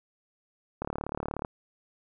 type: click train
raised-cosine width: 1 ms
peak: -18 dBFS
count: 24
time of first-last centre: 0.82-1.448 s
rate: 36.6 Hz
effects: none